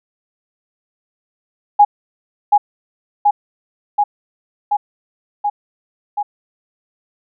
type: tone with echo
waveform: sine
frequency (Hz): 826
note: G#5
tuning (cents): -10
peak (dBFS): -4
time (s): 1.79-1.85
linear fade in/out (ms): 10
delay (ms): 730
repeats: 6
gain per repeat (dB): -2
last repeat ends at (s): 6.23
effects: none